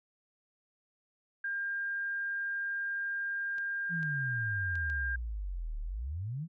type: tone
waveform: sine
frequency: 1603 Hz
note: G6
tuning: 38 cents sharp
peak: -32 dBFS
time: 1.44-5.16 s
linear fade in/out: 5 ms
type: clicks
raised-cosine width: 0.2 ms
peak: -34 dBFS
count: 4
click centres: 3.583 / 4.03 / 4.755 / 4.9 s
type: exponential two-way sweep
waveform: sine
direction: down then up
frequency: 176.4 to 35.99 to 176.4 Hz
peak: -34 dBFS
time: 3.89-6.48 s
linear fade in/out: 50 ms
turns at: 5.8 s
effects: none